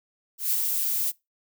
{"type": "noise with ADSR envelope", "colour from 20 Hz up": "violet", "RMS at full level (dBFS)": -23, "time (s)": [0.38, 1.12], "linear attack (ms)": 140, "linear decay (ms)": 45, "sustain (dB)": -3, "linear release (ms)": 27, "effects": ["noise-tail reverb RT60 0.2 s tail -22 dB re dry"]}